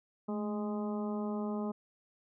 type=harmonic tone with a mistuned harmonic; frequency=207.5 Hz; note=G#3; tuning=1 cent flat; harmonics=1 / 2 / 3 / 4 / 5 / 6; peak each=-34 / -40 / -44 / -46 / -48 / -50 dBFS; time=0.28-1.72 s; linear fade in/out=10 ms; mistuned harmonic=1; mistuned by=+50 cents; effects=none